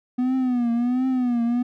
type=tone with vibrato; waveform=triangle; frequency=246.9 Hz; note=B3; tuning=in tune; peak=-17 dBFS; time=0.18-1.63 s; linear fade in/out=10 ms; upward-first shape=triangle; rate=1.4 Hz; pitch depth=110 cents each way; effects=none